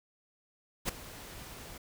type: noise with ADSR envelope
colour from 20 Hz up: pink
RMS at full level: -29 dBFS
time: 0.85-1.78 s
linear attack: 37 ms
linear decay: 9 ms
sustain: -18 dB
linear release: 7 ms
effects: none